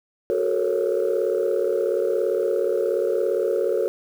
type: tone cluster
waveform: sine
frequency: 368.9 / 429.9 / 467 / 551 Hz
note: F#4 / A4 / A#4 / C#5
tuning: -5 / -40 / +3 / -11 cents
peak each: -24 dBFS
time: 0.3-3.88 s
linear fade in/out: 0 ms
effects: tanh soft clip ceiling -13 dBFS + 8-bit